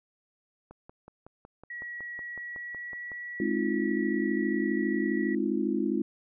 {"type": "click train", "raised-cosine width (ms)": 1, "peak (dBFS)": -33, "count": 14, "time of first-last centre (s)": [0.71, 3.117], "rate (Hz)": 5.4}
{"type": "tone with pitch glide", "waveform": "sine", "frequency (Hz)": [1920, 1936.7], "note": ["B6", "B6"], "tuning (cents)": [-49, -34], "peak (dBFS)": -36, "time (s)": [1.7, 5.35], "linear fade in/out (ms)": 5, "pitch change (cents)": 15, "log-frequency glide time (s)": [2.19, 3.1]}
{"type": "chord", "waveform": "sine", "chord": "F minor seventh", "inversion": "first", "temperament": "just", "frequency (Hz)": [209.5, 261.9, 314.3, 349.2], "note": ["Ab3", "C4", "Eb4", "F4"], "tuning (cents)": [15, 2, 18, 0], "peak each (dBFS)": -31, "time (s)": [3.4, 6.02], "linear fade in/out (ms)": 2}
{"effects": []}